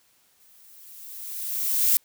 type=noise with exponential growth; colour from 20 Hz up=violet; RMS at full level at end=-18 dBFS; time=0.4-1.97 s; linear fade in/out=0 ms; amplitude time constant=340 ms; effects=white hiss -63 dBFS RMS until 2.04 s